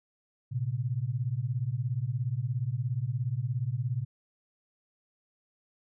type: beating tone pair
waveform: sine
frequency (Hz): 114.9 / 131.9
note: A#2 / C3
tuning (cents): -25 / +14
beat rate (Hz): 17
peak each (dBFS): -31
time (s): 0.51-4.05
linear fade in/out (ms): 20
effects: none